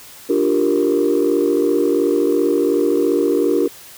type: chord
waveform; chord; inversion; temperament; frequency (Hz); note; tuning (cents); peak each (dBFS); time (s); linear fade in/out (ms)
sine; G minor seventh; second; equal; 293.7 / 349.2 / 392 / 466.2; D4 / F4 / G4 / Bb4; 0 / 0 / 0 / 0; -18; 0.29-3.68; 10
effects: tanh soft clip ceiling -7 dBFS + white hiss -40 dBFS RMS until 3.97 s